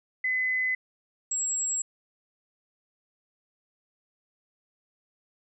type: tone pair in turn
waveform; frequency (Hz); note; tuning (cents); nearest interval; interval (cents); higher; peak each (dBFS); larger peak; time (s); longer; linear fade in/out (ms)
sine; 2025 / 7645; B6 / A#8; +43 / +43; octave + major seventh; 2300; second; -24 / -26; first; 0.24-0.75 / 1.31-1.82; neither; 5
effects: none